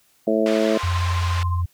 harmonic tone, 109.6 Hz, A2, 6 cents flat, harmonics 2 / 3 / 4 / 5 / 6, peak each -23 / -23 / -23 / -23 / -23 dBFS, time 0.27-0.78 s, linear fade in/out 5 ms
pink band-pass noise, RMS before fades -32 dBFS, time 0.46-1.43 s, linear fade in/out 0 ms, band 990 to 4200 Hz, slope 12 dB/octave
sine tone with tremolo, 1046.5 Hz, C6, in tune, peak -25 dBFS, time 0.73-1.63 s, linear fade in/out 50 ms, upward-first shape triangle, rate 14 Hz, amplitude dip 80%
sine tone with pitch glide, 88.2 to 87.24 Hz, F2 to F2, +18 to -1 cents, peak -19 dBFS, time 0.83-1.66 s, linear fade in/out 10 ms, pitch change -19 cents, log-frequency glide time 1.05-1.26 s
effects white hiss -60 dBFS RMS until 1.73 s

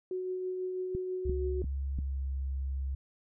sine tone with tremolo, 369.2 Hz, F#4, 4 cents flat, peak -31 dBFS, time 0.11-1.62 s, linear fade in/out 2 ms, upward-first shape triangle, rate 6.1 Hz, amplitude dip 30%
click train, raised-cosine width 5 ms, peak -25 dBFS, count 4, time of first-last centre 0.95-1.988 s, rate 2.89 Hz
sine tone with pitch glide, 68.4 to 67.3 Hz, C#2 to C2, -23 to +49 cents, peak -31 dBFS, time 1.25-2.95 s, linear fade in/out 5 ms, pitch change -28 cents, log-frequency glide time 1.98-2.2 s
effects none

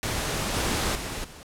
pink noise with level steps, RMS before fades -28 / -26 / -33 / -45 dBFS, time 0.03-1.43 s, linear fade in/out 0 ms, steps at 0.54 / 0.95 / 1.24 s, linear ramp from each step 5 ms, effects low-pass 11000 Hz 12 dB/octave

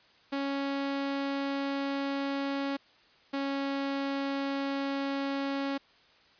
sawtooth tone pair in turn, 277.2 / 276.2 Hz, C#4 / C#4, 0 / -6 cents, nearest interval unison, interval 6 cents, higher first, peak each -26 dBFS, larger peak neither, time 0.32-2.77 / 3.33-5.78 s, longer neither, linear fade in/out 10 ms, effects white hiss -61 dBFS RMS until 6.39 s + resampled to 11025 Hz

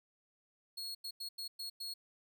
40% pulse tone bursts at uneven times, 4322 Hz, C#8, 45 cents flat, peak -39 dBFS, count 6, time 0.77-0.95 / 1.04-1.11 / 1.2-1.29 / 1.38-1.48 / 1.59-1.7 / 1.8-1.94 s, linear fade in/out 10 ms, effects none

